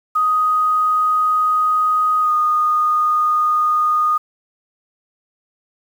sine tone with pitch glide, 1249 to 1230.4 Hz, D#6 to D#6, +6 to -20 cents, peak -13 dBFS, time 0.15-4.18 s, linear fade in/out 10 ms, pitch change -26 cents, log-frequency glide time 2.21-2.32 s, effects 7-bit

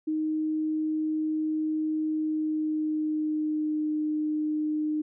sine tone with pitch glide, 311.1 to 305.4 Hz, D#4 to D#4, 0 to -32 cents, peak -25 dBFS, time 0.07-5.02 s, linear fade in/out 10 ms, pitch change -32 cents, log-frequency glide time 2.08-3.91 s, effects none

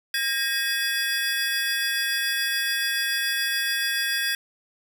square tone cluster, 1618 / 1872 / 2538 / 3392 / 4847 Hz, G#6 / A#6 / D#7 / G#7 / D#8, -46 / +7 / +34 / +36 / -46 cents, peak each -28 / -30 / -35 / -30 / -32 dBFS, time 0.14-4.35 s, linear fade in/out 2 ms, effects none

